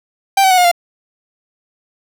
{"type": "tone with pitch steps", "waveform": "45% pulse", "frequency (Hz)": [784, 760.8, 738.3, 716.4, 695.2], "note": ["G5", "F#5", "F#5", "F5", "F5"], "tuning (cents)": [0, 48, -4, 44, -8], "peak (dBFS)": -8, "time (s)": [0.37, 0.715], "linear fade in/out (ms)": 5, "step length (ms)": 69, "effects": []}